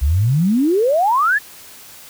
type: exponential sweep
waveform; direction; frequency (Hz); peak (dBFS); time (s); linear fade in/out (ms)
sine; up; 63.3 to 1800; -12; 0.01-1.39; 20
effects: white hiss -40 dBFS RMS until 2.09 s